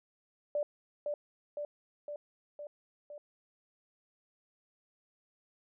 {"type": "tone with echo", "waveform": "sine", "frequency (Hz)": 587.3, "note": "D5", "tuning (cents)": 0, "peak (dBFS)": -29, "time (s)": [0.55, 0.63], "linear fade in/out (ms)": 2, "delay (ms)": 510, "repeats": 5, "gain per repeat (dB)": -3, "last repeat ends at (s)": 3.18, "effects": []}